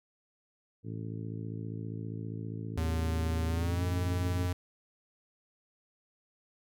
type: harmonic tone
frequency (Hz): 55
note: A1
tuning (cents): 0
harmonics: 2 / 3 / 4 / 5 / 6 / 7 / 8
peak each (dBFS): -38 / -42 / -47 / -45 / -49 / -52 / -51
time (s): 0.83-4.5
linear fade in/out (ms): 50
type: tone with pitch glide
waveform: square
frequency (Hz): 80.6 to 89.43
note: E2 to F2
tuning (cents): -38 to +42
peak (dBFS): -30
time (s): 2.77-4.53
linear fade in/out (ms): 5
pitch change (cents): +180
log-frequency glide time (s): 3.47-3.84
effects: none